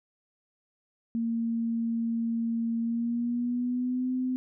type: tone with pitch glide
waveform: sine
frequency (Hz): 230 to 255.2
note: A#3 to C4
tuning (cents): -23 to -43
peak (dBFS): -26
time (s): 1.15-4.36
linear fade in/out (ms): 0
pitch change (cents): +180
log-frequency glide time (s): 2.8-4.11
effects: none